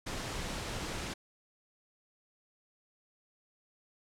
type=noise; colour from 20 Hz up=pink; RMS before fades=-38 dBFS; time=0.06-1.14 s; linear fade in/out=10 ms; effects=low-pass 8000 Hz 12 dB/octave